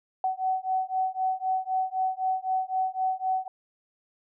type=beating tone pair; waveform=sine; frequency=751 / 754.9 Hz; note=F#5 / F#5; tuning=+26 / +35 cents; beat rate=3.9 Hz; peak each=-28 dBFS; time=0.24-3.48 s; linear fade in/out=2 ms; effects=none